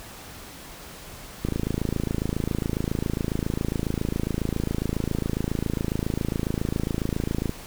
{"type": "click train", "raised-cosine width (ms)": 3, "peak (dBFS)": -12, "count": 166, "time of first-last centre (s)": [1.45, 7.494], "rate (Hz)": 27.3, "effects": ["pink hiss -42 dBFS RMS until 7.66 s"]}